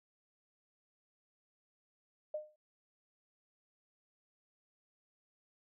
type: tone with exponential decay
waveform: sine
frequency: 609 Hz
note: D#5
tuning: 37 cents flat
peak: -33 dBFS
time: 2.34-2.56 s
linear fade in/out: 5 ms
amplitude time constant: 46 ms
effects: none